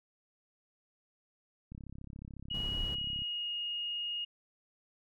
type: click train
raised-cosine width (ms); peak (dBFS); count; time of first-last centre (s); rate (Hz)
5; -34; 52; 1.72-3.22; 34
type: tone with pitch glide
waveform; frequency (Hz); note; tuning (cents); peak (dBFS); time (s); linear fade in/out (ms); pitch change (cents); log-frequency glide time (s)
sine; 2900 to 2862; F#7 to F7; -35 to +42; -34; 2.5-4.25; 10; -23; 2.88-3.53
type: noise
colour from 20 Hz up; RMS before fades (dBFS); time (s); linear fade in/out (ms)
brown; -40; 2.54-2.95; 5
effects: none